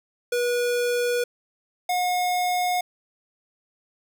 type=tone pair in turn; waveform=square; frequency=485 / 721.5 Hz; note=B4 / F#5; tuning=-31 / -44 cents; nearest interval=perfect fifth; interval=687 cents; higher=second; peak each=-22 dBFS; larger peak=neither; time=0.32-1.24 / 1.89-2.81 s; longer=neither; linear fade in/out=5 ms; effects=none